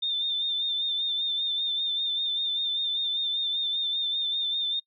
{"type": "tone with vibrato", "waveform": "sine", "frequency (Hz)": 3598, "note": "A7", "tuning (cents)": 38, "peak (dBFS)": -25, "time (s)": [0.02, 4.8], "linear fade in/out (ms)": 10, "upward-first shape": "sine", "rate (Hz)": 5.1, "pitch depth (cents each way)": 41, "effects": ["noise-tail reverb RT60 0.1 s tail -23 dB re dry"]}